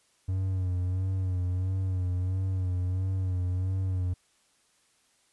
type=tone with vibrato; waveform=triangle; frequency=92.5 Hz; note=F#2; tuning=in tune; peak=-24 dBFS; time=0.28-4.14 s; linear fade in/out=10 ms; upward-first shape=sine; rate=1.5 Hz; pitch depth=47 cents each way; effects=white hiss -67 dBFS RMS until 5.32 s + resampled to 24000 Hz